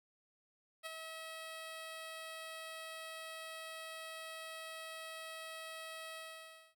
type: tone with ADSR envelope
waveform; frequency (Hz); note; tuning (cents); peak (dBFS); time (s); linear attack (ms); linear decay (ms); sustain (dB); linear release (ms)
10% pulse; 644; E5; -41; -32; 0.83-6.75; 32; 15; -5; 600
effects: none